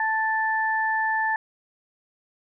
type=tone pair together; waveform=sine; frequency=880 / 1760 Hz; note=A5 / A6; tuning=0 / 0 cents; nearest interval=octave; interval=1200 cents; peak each=-24 dBFS; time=0-1.36 s; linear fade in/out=2 ms; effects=none